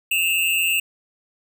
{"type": "tone pair together", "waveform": "square", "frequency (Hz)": [2611, 2784], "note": ["E7", "F7"], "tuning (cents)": [-17, -6], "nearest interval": "minor second", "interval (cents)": 111, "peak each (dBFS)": [-22, -21], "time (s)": [0.11, 0.8], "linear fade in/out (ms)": 5, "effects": []}